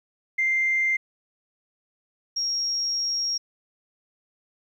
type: tone pair in turn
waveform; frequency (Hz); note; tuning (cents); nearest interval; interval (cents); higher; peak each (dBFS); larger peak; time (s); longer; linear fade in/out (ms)
sine; 2093 / 5588; C7 / F8; 0 / 0; octave + perfect fourth; 1700; second; -19 / -23; first; 0.38-0.97 / 2.36-3.38; second; 10
effects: tanh soft clip ceiling -15 dBFS + 10-bit